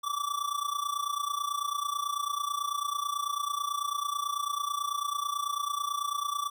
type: tone with amplitude modulation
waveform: square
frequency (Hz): 1159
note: D6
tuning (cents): -23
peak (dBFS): -27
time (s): 0.03-6.5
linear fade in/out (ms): 20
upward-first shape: sine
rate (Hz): 29.1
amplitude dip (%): 80
effects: none